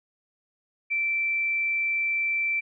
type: tone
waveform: sine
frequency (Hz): 2337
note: D7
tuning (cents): -9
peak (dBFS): -23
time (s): 0.9-2.61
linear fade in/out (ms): 20
effects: none